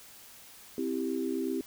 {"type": "chord", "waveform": "sine", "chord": "C major", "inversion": "none", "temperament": "equal", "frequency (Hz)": [261.6, 329.6, 392], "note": ["C4", "E4", "G4"], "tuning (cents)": [0, 0, 0], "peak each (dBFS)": [-33, -34, -34], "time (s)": [0.78, 1.61], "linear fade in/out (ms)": 2, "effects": ["white hiss -52 dBFS RMS until 1.66 s"]}